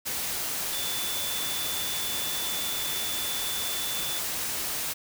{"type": "tone in noise", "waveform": "sine", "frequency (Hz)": 3490, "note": "A7", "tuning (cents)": -15, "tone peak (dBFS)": -34, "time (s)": [0.72, 4.2], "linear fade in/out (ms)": 20, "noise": "white", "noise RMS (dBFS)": -31, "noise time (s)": [0.05, 4.94], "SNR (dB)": -6, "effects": []}